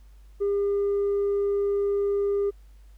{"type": "tone with tanh clipping", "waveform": "triangle", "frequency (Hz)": 402.7, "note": "G4", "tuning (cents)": 47, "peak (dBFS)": -22, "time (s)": [0.4, 2.51], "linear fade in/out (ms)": 20, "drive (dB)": 6, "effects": ["added 50 Hz sine -47 dBFS peak until 2.97 s", "pink hiss -66 dBFS RMS until 2.97 s"]}